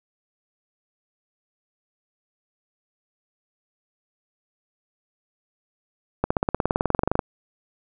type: accelerating click train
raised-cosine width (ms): 1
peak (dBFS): -6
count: 20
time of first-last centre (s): 6.24-7.192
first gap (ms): 65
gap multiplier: 0.97
effects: none